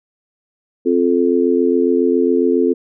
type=chord; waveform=sine; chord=F major; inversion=second; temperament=just; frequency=261.9 / 349.2 / 436.5 Hz; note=C4 / F4 / A4; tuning=+2 / 0 / -14 cents; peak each=-16 dBFS; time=0.85-2.74 s; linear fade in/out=20 ms; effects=none